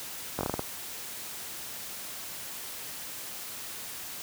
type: slowing click train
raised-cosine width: 1 ms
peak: -15 dBFS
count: 7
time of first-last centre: 0.39-0.593 s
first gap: 19 ms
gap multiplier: 1.23
effects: white hiss -40 dBFS RMS until 4.22 s + high-pass 60 Hz 12 dB/octave